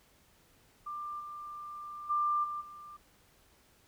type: tone with level steps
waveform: sine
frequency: 1189 Hz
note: D6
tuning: 21 cents sharp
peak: -37 / -41 / -27 / -35 / -46 dBFS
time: 0.86-2.97 s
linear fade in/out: 10 ms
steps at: 1.19 / 2.09 / 2.43 / 2.6 s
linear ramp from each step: 20 ms
effects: pink hiss -65 dBFS RMS until 3.87 s